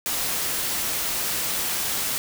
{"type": "noise", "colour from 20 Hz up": "white", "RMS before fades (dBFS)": -26, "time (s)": [0.06, 2.18], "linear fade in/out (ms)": 0, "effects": []}